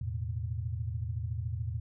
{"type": "chord", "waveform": "sine", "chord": "E suspended fourth", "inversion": "none", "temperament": "just", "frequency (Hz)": [82.41, 109.88, 123.61], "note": ["E2", "A2", "B2"], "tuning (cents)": [0, -2, 2], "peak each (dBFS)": [-36, -35, -39], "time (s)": [0.01, 1.8], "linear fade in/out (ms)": 5, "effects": []}